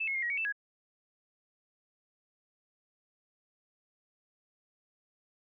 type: tone with pitch steps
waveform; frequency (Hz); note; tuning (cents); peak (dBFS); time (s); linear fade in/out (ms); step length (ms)
sine; 2630 / 2173 / 2121 / 1902 / 2243 / 2649 / 1665; E7 / C#7 / C7 / A#6 / C#7 / E7 / G#6; -5 / -35 / +23 / +34 / +20 / +8 / +4; -30; 0-0.525; 10; 75
effects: none